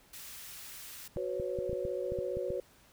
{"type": "high-pass noise", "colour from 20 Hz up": "white", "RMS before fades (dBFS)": -47, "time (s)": [0.13, 1.08], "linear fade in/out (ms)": 5, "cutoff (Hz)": 1300, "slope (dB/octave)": 12}
{"type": "clicks", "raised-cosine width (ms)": 5, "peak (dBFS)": -28, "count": 10, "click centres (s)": [1.164, 1.399, 1.588, 1.695, 1.73, 1.852, 2.121, 2.188, 2.37, 2.504]}
{"type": "chord", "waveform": "sine", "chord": "F# suspended fourth", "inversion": "none", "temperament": "equal with one note detuned", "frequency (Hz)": [370, 499.6, 554.4], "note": ["F#4", "B4", "C#5"], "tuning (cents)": [0, 20, 0], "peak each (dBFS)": -37, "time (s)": [1.17, 2.6], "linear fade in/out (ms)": 0}
{"effects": ["pink hiss -62 dBFS RMS until 2.92 s"]}